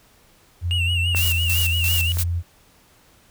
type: tone with pitch glide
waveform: sine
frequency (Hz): 87.31 to 86.01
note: F2 to F2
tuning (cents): 0 to -26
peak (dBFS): -20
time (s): 0.61-2.43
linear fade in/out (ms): 50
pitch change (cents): -26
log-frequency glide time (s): 1.06-2.06
type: tone with vibrato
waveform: triangle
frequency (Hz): 2795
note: F7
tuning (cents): +1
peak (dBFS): -20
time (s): 0.71-2.12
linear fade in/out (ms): 0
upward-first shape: sine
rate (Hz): 5.9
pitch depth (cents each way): 77
type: clicks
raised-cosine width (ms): 0.5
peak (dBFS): -14 / -20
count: 2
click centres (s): 1.148 / 2.171
type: noise with tremolo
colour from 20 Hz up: blue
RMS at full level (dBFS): -24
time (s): 1.15-2.24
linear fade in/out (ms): 20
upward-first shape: square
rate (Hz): 2.9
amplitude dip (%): 70
effects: pink hiss -55 dBFS RMS until 3.3 s